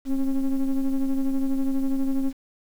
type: ring-modulated tone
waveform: triangle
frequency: 137.1 Hz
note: C#3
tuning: 19 cents flat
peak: -15 dBFS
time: 0.05-2.33 s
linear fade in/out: 50 ms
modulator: 131 Hz
effects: 8-bit